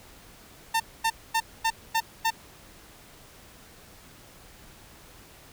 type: tone bursts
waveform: sawtooth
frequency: 902 Hz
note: A5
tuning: 43 cents sharp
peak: -18 dBFS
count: 6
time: 0.74-2.306 s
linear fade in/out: 10 ms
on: 61 ms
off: 240 ms
effects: pink hiss -51 dBFS RMS until 5.52 s